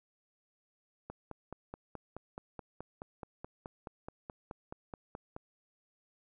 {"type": "click train", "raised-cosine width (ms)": 1, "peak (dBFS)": -28, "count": 21, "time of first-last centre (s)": [1.1, 5.364], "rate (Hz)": 4.69, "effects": []}